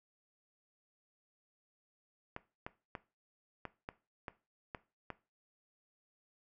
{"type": "clicks", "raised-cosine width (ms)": 0.5, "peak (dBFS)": -26, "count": 8, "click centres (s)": [2.364, 2.665, 2.952, 3.653, 3.889, 4.282, 4.748, 5.103], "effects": ["noise-tail reverb RT60 0.3 s tail -17 dB re dry"]}